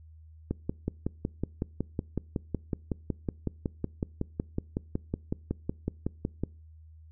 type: click train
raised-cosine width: 3 ms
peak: -16 dBFS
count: 33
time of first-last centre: 0.51-6.436 s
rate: 5.4 Hz
effects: noise-tail reverb RT60 0.4 s tail -25 dB re dry + added 79 Hz sine -49 dBFS peak until 7.11 s